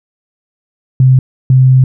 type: tone pair in turn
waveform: sine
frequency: 130 / 130 Hz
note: C3 / C3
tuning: -11 / -11 cents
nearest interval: unison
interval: 0 cents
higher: neither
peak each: -3 dBFS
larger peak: neither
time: 1-1.19 / 1.5-1.84 s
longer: second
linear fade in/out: 2 ms
effects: none